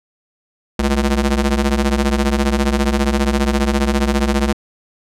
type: ring-modulated tone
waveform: sawtooth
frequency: 138.59 Hz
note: C#3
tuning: in tune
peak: -7 dBFS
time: 0.79-4.53 s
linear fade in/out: 5 ms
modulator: 76.7 Hz
effects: low-pass 10000 Hz 12 dB/octave